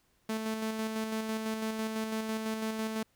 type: tone with tremolo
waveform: sawtooth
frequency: 220 Hz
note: A3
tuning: in tune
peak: -27 dBFS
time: 0.29-3.03 s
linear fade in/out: 5 ms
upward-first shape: square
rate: 6 Hz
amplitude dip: 35%
effects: pink hiss -71 dBFS RMS until 3.15 s